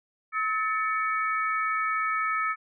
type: tone cluster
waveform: sine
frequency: 1287 / 1768 / 2244 Hz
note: E6 / A6 / C#7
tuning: -42 / +8 / +21 cents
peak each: -26 / -32 / -32 dBFS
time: 0.32-2.56 s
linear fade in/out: 50 ms
effects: none